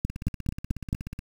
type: two click trains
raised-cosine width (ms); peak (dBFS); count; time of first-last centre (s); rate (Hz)
5; -13 / -23; 5 / 19; 0.05-0.929 / 0.1-1.191; 4.55 / 16.5
effects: 7-bit